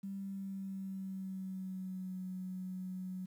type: tone with pitch glide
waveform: sine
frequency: 196 to 185.11 Hz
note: G3 to F#3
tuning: 0 to +1 cents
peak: -39 dBFS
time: 0.03-3.26 s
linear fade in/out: 10 ms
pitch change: -99 cents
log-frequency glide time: 0.19-2.2 s
effects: 11-bit